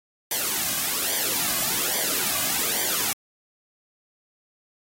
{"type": "noise with flanger", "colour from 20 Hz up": "white", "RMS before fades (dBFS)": -25, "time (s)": [0.31, 3.13], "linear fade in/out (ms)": 2, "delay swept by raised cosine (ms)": [0.74, 2.24], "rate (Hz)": 1.2, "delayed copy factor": -0.75, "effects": ["AAC 48 kbps"]}